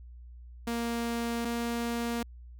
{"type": "tone pair in turn", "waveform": "sawtooth", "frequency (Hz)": [233.9, 235], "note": ["A#3", "A#3"], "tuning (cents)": [6, 14], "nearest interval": "unison", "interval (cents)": 8, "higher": "second", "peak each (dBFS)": -26, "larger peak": "neither", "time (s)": [[0.67, 1.45], [1.45, 2.23]], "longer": "neither", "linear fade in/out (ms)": 5, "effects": ["added 60 Hz sine -45 dBFS peak until 2.59 s"]}